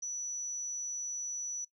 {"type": "tone", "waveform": "sine", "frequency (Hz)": 5920, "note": "F#8", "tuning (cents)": 0, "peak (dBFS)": -34, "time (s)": [0.02, 1.65], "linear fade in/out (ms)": 10, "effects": ["noise-tail reverb RT60 0.1 s tail -18 dB re dry", "tanh soft clip ceiling -30 dBFS"]}